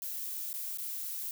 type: noise with dropouts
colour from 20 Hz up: violet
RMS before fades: -38 dBFS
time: 0.02-1.31 s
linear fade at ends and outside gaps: 1 ms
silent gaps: 0.53-0.539 / 0.774-0.784 s
effects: none